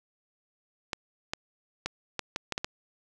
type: clicks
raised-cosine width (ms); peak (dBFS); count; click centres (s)
0.2; -13; 8; 0.932 / 1.335 / 1.86 / 2.193 / 2.361 / 2.523 / 2.579 / 2.645
effects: none